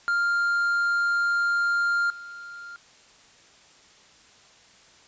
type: tone with level steps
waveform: triangle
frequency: 1398 Hz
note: F6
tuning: 1 cent sharp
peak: -19 / -36 dBFS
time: 0.08-2.76 s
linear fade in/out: 0 ms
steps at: 2.1 s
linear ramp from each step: 2 ms
effects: white hiss -54 dBFS RMS until 5.07 s + resampled to 16000 Hz